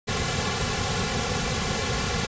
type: noise with comb filter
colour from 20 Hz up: pink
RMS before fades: -26 dBFS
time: 0.07-2.27 s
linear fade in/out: 20 ms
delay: 3.2 ms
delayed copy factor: -1
effects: resampled to 16000 Hz